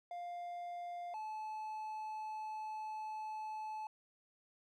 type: tone pair in turn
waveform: triangle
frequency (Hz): 701 / 864.5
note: F5 / A5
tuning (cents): +6 / -31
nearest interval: major third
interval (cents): 363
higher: second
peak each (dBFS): -40 / -39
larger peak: second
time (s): 0.11-1.14 / 1.14-3.87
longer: second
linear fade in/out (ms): 2
effects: none